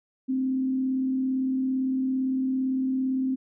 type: tone with frequency modulation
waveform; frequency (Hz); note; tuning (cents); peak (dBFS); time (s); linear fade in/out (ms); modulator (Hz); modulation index
sine; 261.6; C4; 0; -23; 0.28-3.36; 20; 37.7; 0.23
effects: none